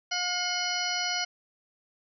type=harmonic tone with a mistuned harmonic; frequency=717 Hz; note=F5; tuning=45 cents sharp; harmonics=1 / 2 / 3 / 4 / 6 / 7 / 8; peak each=-35 / -35 / -35 / -35 / -35 / -35 / -35 dBFS; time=0.11-1.25 s; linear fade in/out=10 ms; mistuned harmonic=4; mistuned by=+71 cents; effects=none